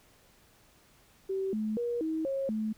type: tone with pitch steps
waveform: sine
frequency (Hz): 384.9 / 215.6 / 476.9 / 318.3 / 543 / 217.1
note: G4 / A3 / A#4 / D#4 / C#5 / A3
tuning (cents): -32 / -35 / +39 / +39 / -36 / -23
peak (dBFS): -29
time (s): 1.29-2.73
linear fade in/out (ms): 10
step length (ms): 240
effects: pink hiss -62 dBFS RMS until 2.77 s